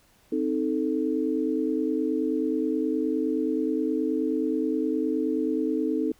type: chord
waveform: sine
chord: A diminished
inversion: first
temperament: equal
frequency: 261.6 / 311.1 / 440 Hz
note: C4 / Eb4 / A4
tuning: 0 / 0 / 0 cents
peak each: -28 / -26 / -29 dBFS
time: 0.32-6.12 s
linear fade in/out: 5 ms
effects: pink hiss -61 dBFS RMS until 6.19 s